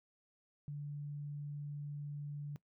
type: tone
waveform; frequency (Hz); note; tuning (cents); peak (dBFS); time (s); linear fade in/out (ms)
sine; 145.6; D3; -15; -40; 0.68-2.56; 0
effects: noise-tail reverb RT60 0.1 s tail -19 dB re dry

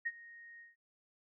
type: tone with ADSR envelope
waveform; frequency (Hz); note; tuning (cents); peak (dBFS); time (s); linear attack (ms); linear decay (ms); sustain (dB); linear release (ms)
sine; 1864.7; A#6; 0; -31; 0.05-0.76; 16; 43; -20; 160
effects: none

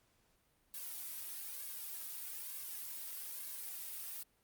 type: noise with flanger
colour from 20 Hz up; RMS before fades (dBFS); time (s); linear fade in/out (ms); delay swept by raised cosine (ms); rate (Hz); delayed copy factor
blue; -45; 0.74-4.23; 2; 1.8 to 3.2; 1.1; +0.95
effects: pink hiss -74 dBFS RMS until 4.43 s + Opus 48 kbps

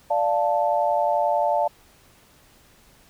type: chord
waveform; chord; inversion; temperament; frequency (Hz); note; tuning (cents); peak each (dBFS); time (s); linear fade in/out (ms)
sine; D minor; none; equal; 587.3 / 698.5 / 880; D5 / F5 / A5; 0 / 0 / 0; -23; 0.1-1.68; 10
effects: pink hiss -55 dBFS RMS until 3.09 s

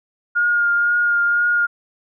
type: tone with vibrato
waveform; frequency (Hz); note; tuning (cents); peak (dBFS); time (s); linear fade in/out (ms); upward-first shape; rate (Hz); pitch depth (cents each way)
sine; 1419; F6; +27; -14; 0.35-1.67; 20; triangle; 2; 20
effects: none

